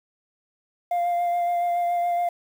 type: tone with vibrato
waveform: sine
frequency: 698.5 Hz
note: F5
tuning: in tune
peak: -18 dBFS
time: 0.91-2.29 s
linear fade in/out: 5 ms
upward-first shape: sine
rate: 7.1 Hz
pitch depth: 14 cents each way
effects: tanh soft clip ceiling -20 dBFS + 8-bit